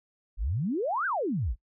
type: exponential two-way sweep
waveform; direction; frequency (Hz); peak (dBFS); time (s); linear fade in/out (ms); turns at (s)
sine; up then down; 41.2 to 1631 to 41.2; -26; 0.37-1.56; 50; 1.06
effects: noise-tail reverb RT60 0.1 s tail -24 dB re dry